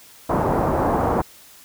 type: low-pass noise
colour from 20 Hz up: white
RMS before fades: -20 dBFS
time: 0.29-1.22 s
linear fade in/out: 10 ms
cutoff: 970 Hz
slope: 24 dB/octave
effects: white hiss -47 dBFS RMS until 1.64 s